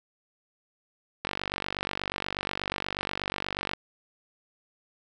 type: click train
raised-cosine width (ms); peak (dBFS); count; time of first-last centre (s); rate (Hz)
0.3; -13; 121; 1.25-3.734; 48.3
effects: none